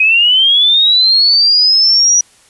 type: linear sweep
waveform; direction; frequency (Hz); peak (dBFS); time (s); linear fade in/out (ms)
sine; up; 2504 to 5850; -6; 0-2.21; 5
effects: white hiss -47 dBFS RMS until 2.49 s + resampled to 24000 Hz